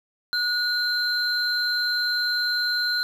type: tone pair together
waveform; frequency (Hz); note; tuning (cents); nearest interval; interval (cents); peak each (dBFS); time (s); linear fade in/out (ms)
triangle; 1455 / 4115; F#6 / C8; -29 / -30; octave + tritone; 1799; -23; 0.33-3.03; 0
effects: none